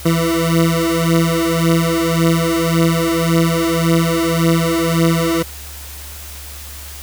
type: beating tone pair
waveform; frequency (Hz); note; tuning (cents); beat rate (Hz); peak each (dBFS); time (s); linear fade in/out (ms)
20% pulse; 164.81 / 166.61; E3 / E3; 0 / +19; 1.8; -11; 0.05-5.43; 10
effects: added 71 Hz sine -33 dBFS peak until 7.02 s + white hiss -34 dBFS RMS until 7.02 s